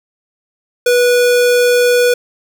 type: tone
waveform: square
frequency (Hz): 488.8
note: B4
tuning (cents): -18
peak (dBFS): -9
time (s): 0.86-2.14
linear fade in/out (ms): 5
effects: none